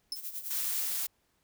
40% pulse tone with exponential decay, 5250 Hz, E8, 8 cents flat, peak -28 dBFS, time 0.12-0.22 s, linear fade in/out 2 ms, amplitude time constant 20 ms
violet noise with tremolo, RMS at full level -37 dBFS, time 0.14-0.89 s, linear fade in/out 50 ms, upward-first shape sine, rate 9.7 Hz, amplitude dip 70%
blue noise, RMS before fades -33 dBFS, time 0.5-1.07 s, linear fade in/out 10 ms
effects pink hiss -73 dBFS RMS until 1.43 s

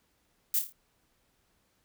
violet noise with echo, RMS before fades -27 dBFS, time 0.54-0.59 s, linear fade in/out 2 ms, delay 27 ms, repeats 5, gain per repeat -6 dB, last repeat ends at 0.725 s, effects pink hiss -72 dBFS RMS until 1.84 s

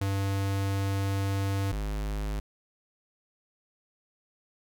square tone pair in turn, 98.1 / 51.55 Hz, G2 / G#1, +2 / -12 cents, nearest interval major seventh, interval 1114 cents, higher first, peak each -27 / -30 dBFS, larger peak first, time 0.01-1.72 / 1.72-2.4 s, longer first, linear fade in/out 5 ms, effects none

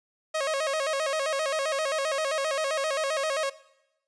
sawtooth tone with vibrato, 587.3 Hz, D5, in tune, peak -22 dBFS, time 0.34-3.5 s, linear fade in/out 10 ms, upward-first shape square, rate 7.6 Hz, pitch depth 120 cents each way, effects noise-tail reverb RT60 0.9 s tail -19 dB re dry + resampled to 22050 Hz

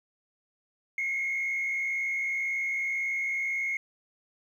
sine tone with frequency modulation, 2160 Hz, C#7, 45 cents flat, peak -26 dBFS, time 0.98-3.77 s, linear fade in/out 2 ms, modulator 61.9 Hz, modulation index 0.84, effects tanh soft clip ceiling -24 dBFS + 10-bit

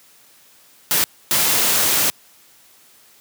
white noise bursts at uneven times, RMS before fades -17 dBFS, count 2, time 0.91-1.04 / 1.31-2.1 s, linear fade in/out 0 ms, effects white hiss -51 dBFS RMS until 3.2 s + high-pass 100 Hz 12 dB/octave

